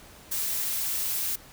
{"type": "noise", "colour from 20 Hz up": "blue", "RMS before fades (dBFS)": -29, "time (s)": [0.31, 1.36], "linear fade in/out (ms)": 10, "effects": ["pink hiss -50 dBFS RMS until 1.52 s"]}